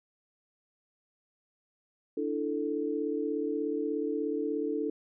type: chord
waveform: sine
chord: D suspended second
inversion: none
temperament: just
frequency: 293.7 / 330.4 / 440.5 Hz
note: D4 / E4 / A4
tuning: 0 / +4 / +2 cents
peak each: -33 / -35 / -32 dBFS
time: 2.17-4.9 s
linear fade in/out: 5 ms
effects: none